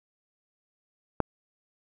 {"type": "click", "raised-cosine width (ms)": 1, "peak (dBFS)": -9, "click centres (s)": 1.203, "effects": []}